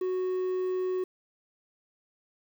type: tone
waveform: triangle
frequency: 369.3 Hz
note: F#4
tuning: 3 cents flat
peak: -25 dBFS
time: 0.01-1.04 s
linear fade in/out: 5 ms
effects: 9-bit